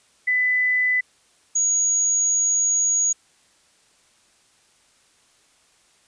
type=tone pair in turn; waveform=sine; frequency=2000 / 6702 Hz; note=B6 / G#8; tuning=+21 / +15 cents; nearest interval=octave + major sixth; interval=2094 cents; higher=second; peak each=-17 dBFS; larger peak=neither; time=0.27-1.01 / 1.55-3.13 s; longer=second; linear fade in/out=10 ms; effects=white hiss -59 dBFS RMS until 6.07 s + resampled to 22050 Hz